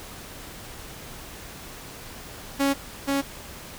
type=tone with echo; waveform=sawtooth; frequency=277.2 Hz; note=C#4; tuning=in tune; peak=-16 dBFS; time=2.59-2.74 s; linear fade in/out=20 ms; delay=480 ms; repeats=1; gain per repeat=-2 dB; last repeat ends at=3.22 s; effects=pink hiss -41 dBFS RMS until 3.78 s